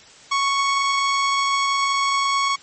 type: tone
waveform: sawtooth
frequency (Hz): 1108.7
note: C#6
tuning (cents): 0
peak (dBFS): -14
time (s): 0.31-2.56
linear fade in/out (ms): 10
effects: white hiss -46 dBFS RMS until 2.62 s + MP3 32 kbps